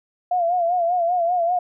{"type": "tone with vibrato", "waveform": "sine", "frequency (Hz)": 698.5, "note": "F5", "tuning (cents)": 0, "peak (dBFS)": -17, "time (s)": [0.31, 1.59], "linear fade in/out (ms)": 5, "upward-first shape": "sine", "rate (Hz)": 5.1, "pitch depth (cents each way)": 75, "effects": []}